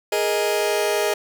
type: chord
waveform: sawtooth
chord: Ab suspended second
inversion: none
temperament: just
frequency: 415.3 / 467.2 / 623 Hz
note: Ab4 / Bb4 / Eb5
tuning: 0 / +4 / +2 cents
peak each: -18 / -22 / -19 dBFS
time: 0.12-1.14 s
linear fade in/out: 5 ms
effects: none